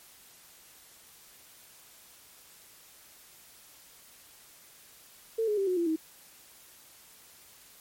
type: tone with pitch steps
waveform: sine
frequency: 450 / 419.9 / 391.7 / 365.5 / 341 / 318.2 Hz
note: A4 / G#4 / G4 / F#4 / F4 / D#4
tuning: +39 / +19 / -1 / -21 / -41 / +39 cents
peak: -25 dBFS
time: 5.38-5.962 s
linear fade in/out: 10 ms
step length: 97 ms
effects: white hiss -55 dBFS RMS until 7.8 s + MP3 64 kbps